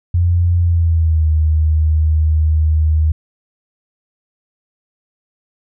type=tone with pitch glide; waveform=sine; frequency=87 to 77.96 Hz; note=F2 to D#2; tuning=-6 to +4 cents; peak=-10 dBFS; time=0.14-3.12 s; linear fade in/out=5 ms; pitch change=-190 cents; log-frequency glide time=0.59-1.28 s; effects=none